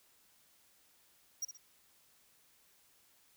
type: tone with echo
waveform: square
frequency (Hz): 5690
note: F8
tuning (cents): +31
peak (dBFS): -35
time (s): 1.42-1.45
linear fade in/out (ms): 5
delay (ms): 62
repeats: 2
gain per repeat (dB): -9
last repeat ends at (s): 1.574
effects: white hiss -68 dBFS RMS until 3.36 s